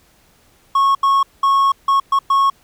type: tone bursts at uneven times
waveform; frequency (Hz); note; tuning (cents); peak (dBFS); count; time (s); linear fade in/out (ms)
triangle; 1098; C#6; -17; -9; 6; 0.75-0.95 / 1.03-1.23 / 1.43-1.72 / 1.88-2 / 2.12-2.19 / 2.3-2.5; 5
effects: pink hiss -54 dBFS RMS until 2.63 s